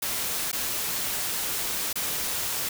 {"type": "noise with dropouts", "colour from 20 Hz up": "white", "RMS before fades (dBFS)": -29, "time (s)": [0.02, 2.69], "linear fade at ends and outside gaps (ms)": 5, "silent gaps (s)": [[0.517, 0.528], [1.93, 1.956]], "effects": []}